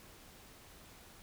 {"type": "silence", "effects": ["pink hiss -57 dBFS RMS until 1.22 s"]}